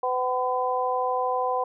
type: harmonic tone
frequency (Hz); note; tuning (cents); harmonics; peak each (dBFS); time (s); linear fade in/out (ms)
252.5; B3; +39; 2 / 3 / 4; -27 / -27 / -27; 0.03-1.64; 5
effects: none